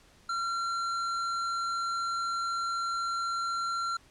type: tone with hard clipping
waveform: triangle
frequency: 1368 Hz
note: F6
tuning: 36 cents flat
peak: -31 dBFS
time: 0.29-3.97 s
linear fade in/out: 5 ms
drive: 14 dB
effects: pink hiss -60 dBFS RMS until 4.1 s + low-pass 9000 Hz 12 dB/octave